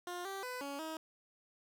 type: tone with pitch steps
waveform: 15% pulse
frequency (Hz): 354.4 / 389.8 / 501 / 280.9 / 318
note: F4 / G4 / B4 / C#4 / D#4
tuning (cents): +25 / -10 / +25 / +23 / +38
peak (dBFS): -34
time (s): 0.07-0.97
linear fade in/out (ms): 2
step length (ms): 180
effects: none